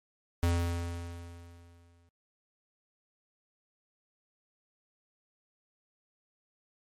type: tone with exponential decay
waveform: square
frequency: 85.7 Hz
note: F2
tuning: 32 cents flat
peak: -24 dBFS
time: 0.43-2.09 s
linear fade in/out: 0 ms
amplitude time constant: 360 ms
effects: MP3 64 kbps